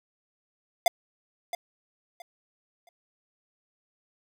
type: tone with echo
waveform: square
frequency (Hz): 698.5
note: F5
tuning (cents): 0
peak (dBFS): -18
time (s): 0.86-0.88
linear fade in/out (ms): 2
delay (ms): 670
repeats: 3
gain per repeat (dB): -12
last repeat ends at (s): 2.89
effects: none